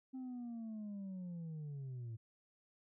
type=linear sweep; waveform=sine; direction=down; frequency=263.4 to 110 Hz; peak=-40 dBFS; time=0.13-2.17 s; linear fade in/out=20 ms; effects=tanh soft clip ceiling -42 dBFS